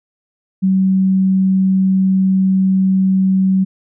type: tone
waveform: sine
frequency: 189.9 Hz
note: F#3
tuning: 45 cents sharp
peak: -10 dBFS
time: 0.62-3.65 s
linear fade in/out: 20 ms
effects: none